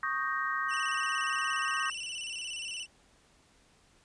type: chord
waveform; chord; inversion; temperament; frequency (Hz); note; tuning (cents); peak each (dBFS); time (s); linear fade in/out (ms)
sine; Eb dominant seventh; third; equal; 1108.7 / 1244.5 / 1568 / 1864.7; Db6 / Eb6 / G6 / Bb6; 0 / 0 / 0 / 0; -35; 0.03-1.9; 2
type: tone with vibrato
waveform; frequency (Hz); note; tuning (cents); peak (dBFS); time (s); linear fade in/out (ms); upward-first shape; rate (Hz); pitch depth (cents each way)
sawtooth; 2836; F7; +26; -33; 0.68-2.87; 50; square; 17; 75
effects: pink hiss -64 dBFS RMS until 4.04 s + resampled to 22050 Hz